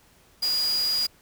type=tone in noise; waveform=sine; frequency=4875 Hz; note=D#8; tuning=36 cents flat; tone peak=-22 dBFS; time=0.42-1.07 s; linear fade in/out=10 ms; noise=white; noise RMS=-35 dBFS; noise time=0.42-1.07 s; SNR=+10 dB; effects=pink hiss -58 dBFS RMS until 1.21 s